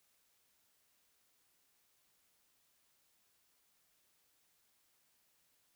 silence, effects white hiss -75 dBFS RMS until 5.75 s

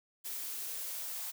blue noise with high-pass filter sweep, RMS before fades -40 dBFS, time 0.24-1.32 s, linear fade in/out 20 ms, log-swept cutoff 250 to 750 Hz, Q 2.6, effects none

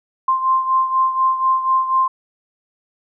sine beating tone pair, 1048 / 1052.1 Hz, C6 / C6, +2 / +9 cents, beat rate 4.1 Hz, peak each -15 / -21 dBFS, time 0.28-2.08 s, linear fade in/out 5 ms, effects none

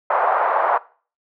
pink band-pass noise, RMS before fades -18 dBFS, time 0.1-0.78 s, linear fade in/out 5 ms, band 640 to 1200 Hz, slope 24 dB/octave, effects noise-tail reverb RT60 0.4 s tail -20 dB re dry + high-pass 400 Hz 12 dB/octave

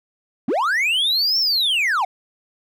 triangle linear two-way sweep, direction up then down, 191.6 to 5510 to 690 Hz, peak -15 dBFS, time 0.48-2.05 s, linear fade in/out 5 ms, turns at 1.39 s, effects none

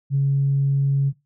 sine tone, 138.59 Hz, C#3, in tune, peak -15 dBFS, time 0.1-1.13 s, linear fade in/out 50 ms, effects noise-tail reverb RT60 0.2 s tail -19 dB re dry + tanh soft clip ceiling -11 dBFS

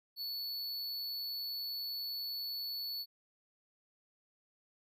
square tone, 4435 Hz, C#8, in tune, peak -38 dBFS, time 0.16-3.06 s, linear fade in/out 50 ms, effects none

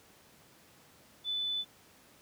sine tone, 3496 Hz, A7, 12 cents flat, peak -31 dBFS, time 1.24-1.65 s, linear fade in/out 50 ms, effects pink hiss -60 dBFS RMS until 2.21 s + high-pass 100 Hz 12 dB/octave

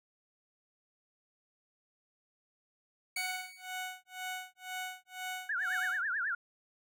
sawtooth tone with exponential decay, 2240 Hz, C#7, 18 cents sharp, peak -29 dBFS, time 3.16-3.95 s, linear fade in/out 5 ms, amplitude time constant 170 ms
15% pulse tone with tremolo, 740 Hz, F#5, in tune, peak -30 dBFS, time 3.17-6.05 s, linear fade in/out 0 ms, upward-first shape sine, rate 2 Hz, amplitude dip 100%
sine tone with vibrato, 1574 Hz, G6, 7 cents sharp, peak -31 dBFS, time 5.49-6.35 s, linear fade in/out 5 ms, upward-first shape triangle, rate 9.2 Hz, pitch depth 260 cents each way
effects none

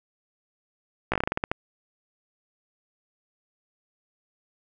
slowing click train, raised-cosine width 0.5 ms, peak -9 dBFS, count 11, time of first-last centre 1.12-1.515 s, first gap 16 ms, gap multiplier 1.19, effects none

